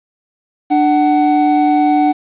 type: tone pair together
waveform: triangle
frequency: 297 / 748.4 Hz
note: D4 / F#5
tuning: +20 / +20 cents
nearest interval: octave + major third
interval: 1600 cents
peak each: -10 dBFS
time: 0.7-2.13 s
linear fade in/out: 20 ms
effects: resampled to 8000 Hz + 7-bit